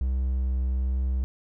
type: tone with vibrato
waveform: triangle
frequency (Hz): 64.3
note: C2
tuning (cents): -30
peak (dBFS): -21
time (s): 0.01-1.24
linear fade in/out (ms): 0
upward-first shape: triangle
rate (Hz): 1.2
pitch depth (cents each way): 10
effects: none